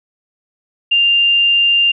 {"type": "tone", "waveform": "sine", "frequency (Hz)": 2794, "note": "F7", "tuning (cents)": 0, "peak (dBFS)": -9, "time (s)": [0.91, 1.92], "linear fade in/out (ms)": 10, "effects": []}